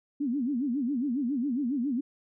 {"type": "tone with vibrato", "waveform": "sine", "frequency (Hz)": 261.6, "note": "C4", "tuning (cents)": 0, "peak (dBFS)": -26, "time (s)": [0.2, 2.01], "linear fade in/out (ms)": 10, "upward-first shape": "sine", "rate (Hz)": 7.3, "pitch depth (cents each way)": 220, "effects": []}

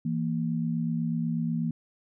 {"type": "tone pair together", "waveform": "sine", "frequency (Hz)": [164.54, 232.7], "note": ["E3", "A#3"], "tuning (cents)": [-3, -3], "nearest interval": "tritone", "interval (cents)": 600, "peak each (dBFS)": [-28, -29], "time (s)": [0.05, 1.71], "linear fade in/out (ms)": 5, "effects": []}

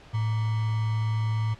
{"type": "tone with sample-and-hold", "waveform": "sine", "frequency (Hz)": 109.9, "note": "A2", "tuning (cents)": -2, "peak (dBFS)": -23, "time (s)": [0.13, 1.55], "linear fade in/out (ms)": 20, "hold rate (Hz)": 1050, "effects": ["pink hiss -50 dBFS RMS until 1.59 s", "low-pass 4000 Hz 12 dB/octave"]}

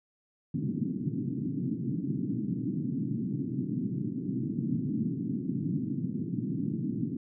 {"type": "band-pass noise", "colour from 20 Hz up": "white", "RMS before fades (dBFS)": -32, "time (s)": [0.54, 7.17], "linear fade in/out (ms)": 5, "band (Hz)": [120, 300], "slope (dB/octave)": 48, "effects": []}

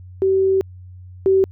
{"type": "tone pair in turn", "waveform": "sine", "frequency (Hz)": [383.6, 383.6], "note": ["G4", "G4"], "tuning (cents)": [-37, -37], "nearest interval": "unison", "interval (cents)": 0, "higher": "neither", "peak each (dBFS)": [-13, -11], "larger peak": "second", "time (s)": [[0.22, 0.61], [1.26, 1.44]], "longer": "first", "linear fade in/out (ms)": 0, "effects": ["added 91 Hz sine -36 dBFS peak until 1.51 s"]}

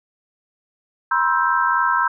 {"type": "chord", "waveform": "sine", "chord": "C major seventh", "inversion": "third", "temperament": "equal with one note detuned", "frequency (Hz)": [963, 1046.5, 1318.5, 1568], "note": ["B5", "C6", "E6", "G6"], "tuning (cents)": [-44, 0, 0, 0], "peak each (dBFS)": -21, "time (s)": [1.11, 2.08], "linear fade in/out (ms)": 5, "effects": []}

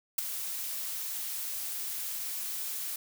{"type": "noise with ADSR envelope", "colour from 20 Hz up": "blue", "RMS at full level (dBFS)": -24, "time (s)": [0.18, 2.96], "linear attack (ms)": 8, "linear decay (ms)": 7, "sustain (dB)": -12, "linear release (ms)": 3, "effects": []}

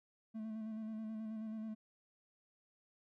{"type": "tone with vibrato", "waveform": "triangle", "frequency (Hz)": 219.1, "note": "A3", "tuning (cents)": -7, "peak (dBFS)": -39, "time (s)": [0.34, 1.75], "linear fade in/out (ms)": 20, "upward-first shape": "square", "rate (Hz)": 9.3, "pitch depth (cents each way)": 23, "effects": []}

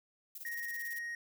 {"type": "noise with tremolo", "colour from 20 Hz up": "violet", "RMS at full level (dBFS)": -45, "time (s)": [0.35, 0.99], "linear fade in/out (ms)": 5, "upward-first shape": "square", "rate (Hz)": 18, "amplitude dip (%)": 70}
{"type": "tone", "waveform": "triangle", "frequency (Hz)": 1874, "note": "A#6", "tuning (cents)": 9, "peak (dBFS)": -36, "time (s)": [0.45, 1.15], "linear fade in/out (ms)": 2}
{"effects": []}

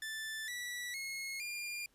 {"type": "tone with pitch steps", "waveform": "sawtooth", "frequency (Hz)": [1760, 1952.8, 2167, 2404], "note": ["A6", "B6", "C#7", "D7"], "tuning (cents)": [0, -20, -40, 40], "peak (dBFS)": -36, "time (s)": [0.02, 1.86], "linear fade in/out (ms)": 2, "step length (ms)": 460, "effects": ["pink hiss -72 dBFS RMS until 1.94 s", "resampled to 32000 Hz"]}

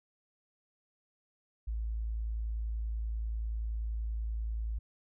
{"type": "tone", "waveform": "sine", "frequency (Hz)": 55.2, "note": "A1", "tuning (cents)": 6, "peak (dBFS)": -32, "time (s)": [1.67, 4.79], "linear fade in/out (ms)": 10, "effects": []}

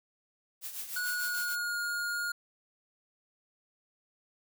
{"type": "noise with tremolo", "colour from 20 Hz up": "blue", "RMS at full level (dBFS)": -37, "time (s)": [0.61, 1.57], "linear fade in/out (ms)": 50, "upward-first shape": "triangle", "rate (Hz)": 6.7, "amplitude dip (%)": 70}
{"type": "tone with pitch glide", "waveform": "square", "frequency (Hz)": [1462, 1425.3], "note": ["F#6", "F6"], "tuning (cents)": [-21, 35], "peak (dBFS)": -32, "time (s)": [0.96, 2.32], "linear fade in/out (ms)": 5, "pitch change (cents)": -44, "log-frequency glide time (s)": [1.06, 1.77]}
{"effects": []}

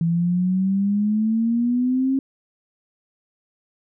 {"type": "exponential sweep", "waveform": "sine", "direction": "up", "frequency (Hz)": [164.9, 271], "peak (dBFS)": -17, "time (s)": [0.01, 2.19], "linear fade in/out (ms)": 2, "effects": []}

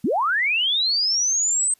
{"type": "linear sweep", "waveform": "sine", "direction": "up", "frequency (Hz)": [170, 8340], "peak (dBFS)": -18, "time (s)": [0.04, 1.74], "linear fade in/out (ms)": 5, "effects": ["white hiss -61 dBFS RMS until 1.79 s", "resampled to 32000 Hz"]}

